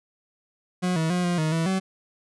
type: tone with pitch steps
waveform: 40% pulse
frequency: 181 / 160.8 / 178.9 / 175.7 / 156.6 / 163.7 / 189.6 Hz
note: F#3 / E3 / F3 / F3 / D#3 / E3 / F#3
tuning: -38 / -43 / +42 / +11 / +11 / -12 / +43 cents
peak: -21 dBFS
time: 0.82-1.8 s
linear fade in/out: 20 ms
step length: 140 ms
effects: resampled to 24000 Hz